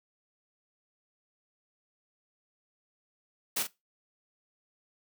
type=noise with echo; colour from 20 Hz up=white; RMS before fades=-30 dBFS; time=3.56-3.63 s; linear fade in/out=10 ms; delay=43 ms; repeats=1; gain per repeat=-8 dB; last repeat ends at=3.673 s; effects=noise-tail reverb RT60 0.2 s tail -18 dB re dry + high-pass 150 Hz 12 dB/octave